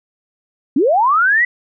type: linear sweep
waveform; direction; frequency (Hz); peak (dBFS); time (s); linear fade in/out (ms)
sine; up; 237.4 to 2000; -10; 0.76-1.45; 5
effects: none